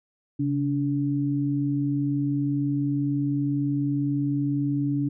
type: tone pair together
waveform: sine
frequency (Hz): 137.02 / 287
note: C#3 / D4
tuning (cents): -20 / -40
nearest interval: octave + minor second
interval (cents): 1280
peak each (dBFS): -26 / -24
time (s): 0.39-5.09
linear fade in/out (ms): 10
effects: none